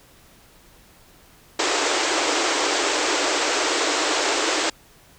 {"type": "band-pass noise", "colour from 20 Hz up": "pink", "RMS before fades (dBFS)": -22, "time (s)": [1.59, 4.7], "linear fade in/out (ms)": 5, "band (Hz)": [290, 8100], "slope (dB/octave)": 96, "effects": ["pink hiss -52 dBFS RMS until 5.18 s"]}